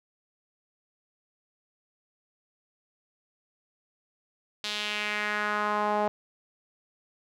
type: tone with band-pass filter sweep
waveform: sawtooth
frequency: 209.3 Hz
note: G#3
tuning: 14 cents sharp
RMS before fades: -29 dBFS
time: 4.64-6.08 s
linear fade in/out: 0 ms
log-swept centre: 3900 to 730 Hz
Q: 2.3
effects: none